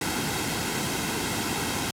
pink noise with comb filter, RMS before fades -28 dBFS, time 0.01-1.91 s, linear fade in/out 5 ms, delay 1.7 ms, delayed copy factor -0.5, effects high-pass 80 Hz 12 dB/octave + low-pass 12000 Hz 12 dB/octave

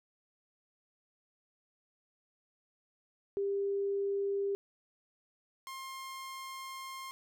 sine / sawtooth tone pair in turn, 398.1 / 1062.8 Hz, G4 / C6, +27 / +27 cents, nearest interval octave + perfect fourth, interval 1700 cents, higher second, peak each -30 / -38 dBFS, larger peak first, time 3.37-4.55 / 5.67-7.11 s, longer second, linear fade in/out 0 ms, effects none

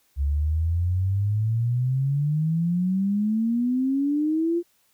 sine exponential sweep, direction up, 68.5 to 349.2 Hz, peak -20 dBFS, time 0.16-4.63 s, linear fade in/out 50 ms, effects white hiss -65 dBFS RMS until 4.93 s

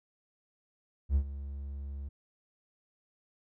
triangle tone with ADSR envelope, 69.7 Hz, C#2, 10 cents sharp, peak -19 dBFS, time 1.09-2.09 s, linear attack 66 ms, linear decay 76 ms, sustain -16 dB, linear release 10 ms, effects tanh soft clip ceiling -15 dBFS

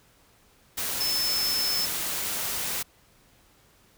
sine tone in noise, 5260 Hz, E8, 5 cents flat, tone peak -25 dBFS, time 1-1.86 s, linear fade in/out 10 ms, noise white, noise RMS -30 dBFS, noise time 0.77-2.83 s, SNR +2 dB, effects pink hiss -60 dBFS RMS until 3.97 s

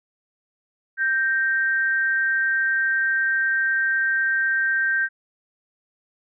sine tone pair together, 1568 / 1851.8 Hz, G6 / A#6, 0 / -12 cents, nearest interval minor third, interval 288 cents, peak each -19 / -27 dBFS, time 0.97-5.09 s, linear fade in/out 50 ms, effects none

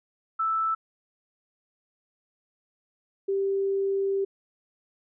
sine tone pair in turn, 1318.5 / 392 Hz, E6 / G4, 0 / 0 cents, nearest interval octave + major sixth, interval 2100 cents, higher first, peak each -23 dBFS, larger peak neither, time 0.39-0.75 / 3.28-4.25 s, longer second, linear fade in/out 10 ms, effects none

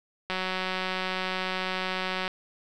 click train, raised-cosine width 0.3 ms, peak -14 dBFS, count 369, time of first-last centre 0.3-2.278 s, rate 186 Hz, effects none

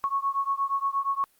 sine beating tone pair, 1100 / 1108.5 Hz, C#6 / C#6, -14 / 0 cents, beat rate 8.5 Hz, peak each -27 / -28 dBFS, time 0.04-1.24 s, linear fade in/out 0 ms, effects white hiss -64 dBFS RMS until 1.39 s + Opus 48 kbps

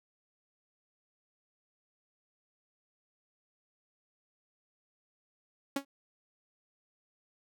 sawtooth tone with exponential decay, 277.2 Hz, C#4, in tune, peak -23 dBFS, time 5.76-5.85 s, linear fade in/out 5 ms, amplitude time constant 19 ms, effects none

